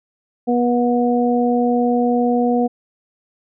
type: harmonic tone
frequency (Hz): 242.4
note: B3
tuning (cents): -32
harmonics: 1 / 2 / 3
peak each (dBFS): -16 / -19 / -21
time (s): 0.47-2.68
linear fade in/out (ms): 20
effects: none